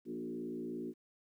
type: tone with frequency modulation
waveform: sine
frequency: 302.1 Hz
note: D4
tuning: 49 cents sharp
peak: -38 dBFS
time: 0.05-0.94 s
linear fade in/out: 50 ms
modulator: 56.9 Hz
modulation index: 1.6
effects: 12-bit